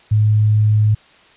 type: tone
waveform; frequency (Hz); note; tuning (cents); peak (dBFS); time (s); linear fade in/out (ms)
sine; 106.7; G#2; +47; -10; 0.11-0.95; 10
effects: white hiss -48 dBFS RMS until 1.36 s + resampled to 8000 Hz